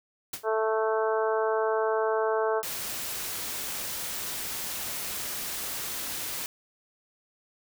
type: noise with exponential decay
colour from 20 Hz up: white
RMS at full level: -30 dBFS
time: 0.33-0.47 s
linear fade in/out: 5 ms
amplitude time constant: 30 ms
type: harmonic tone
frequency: 220 Hz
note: A3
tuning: in tune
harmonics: 2 / 3 / 4 / 5 / 6 / 7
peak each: -26 / -30 / -32 / -34 / -36 / -37 dBFS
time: 0.43-2.63 s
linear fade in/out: 50 ms
type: noise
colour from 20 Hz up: white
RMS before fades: -34 dBFS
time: 2.63-6.46 s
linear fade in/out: 0 ms
effects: none